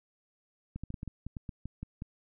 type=clicks; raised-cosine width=5 ms; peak=-26 dBFS; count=12; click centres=0.76 / 0.836 / 0.904 / 0.942 / 1.031 / 1.077 / 1.266 / 1.368 / 1.492 / 1.656 / 1.83 / 2.021 s; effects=none